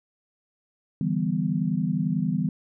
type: chord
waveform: sine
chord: E minor seventh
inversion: third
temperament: equal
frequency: 146.83 / 164.81 / 196 / 246.9 Hz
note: D3 / E3 / G3 / B3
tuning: 0 / 0 / 0 / 0 cents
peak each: -31 / -26 / -27 / -29 dBFS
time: 1.01-2.49 s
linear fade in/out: 2 ms
effects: none